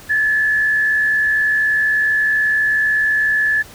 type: tone with frequency modulation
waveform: sine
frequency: 1726 Hz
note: A6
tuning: 34 cents flat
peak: -13 dBFS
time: 0.09-3.63 s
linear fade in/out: 20 ms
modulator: 71.9 Hz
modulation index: 0.52
effects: pink hiss -40 dBFS RMS until 3.74 s